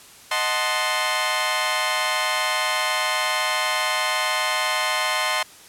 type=chord; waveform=15% pulse; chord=D# diminished seventh; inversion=none; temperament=equal; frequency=622.3 / 740 / 880 / 1046.5 Hz; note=D#5 / F#5 / A5 / C6; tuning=0 / 0 / 0 / 0 cents; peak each=-21 / -22 / -22 / -17 dBFS; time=0.31-5.43 s; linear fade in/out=5 ms; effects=white hiss -46 dBFS RMS until 5.68 s + low-pass 11000 Hz 12 dB/octave